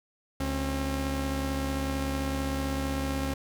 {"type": "tone pair together", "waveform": "sawtooth", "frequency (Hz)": [71.1, 268.7], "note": ["C#2", "C4"], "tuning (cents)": [45, 46], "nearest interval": "octave + major seventh", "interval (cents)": 2301, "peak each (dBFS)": -27, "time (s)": [0.4, 3.34], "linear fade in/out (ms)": 5, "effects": []}